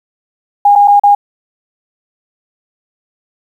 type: tone with dropouts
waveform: sine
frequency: 815 Hz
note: G#5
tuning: 33 cents flat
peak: -3 dBFS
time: 0.65-1.15 s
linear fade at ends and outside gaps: 5 ms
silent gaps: 0.754-0.758 / 0.876-0.88 / 0.997-1.035 s
effects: 7-bit